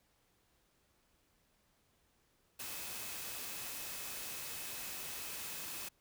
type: tone in noise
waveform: sine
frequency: 2570 Hz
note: E7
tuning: 45 cents flat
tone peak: -55 dBFS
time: 2.59-5.89 s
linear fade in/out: 10 ms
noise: white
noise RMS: -44 dBFS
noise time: 2.59-5.89 s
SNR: -14 dB
effects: pink hiss -74 dBFS RMS until 6 s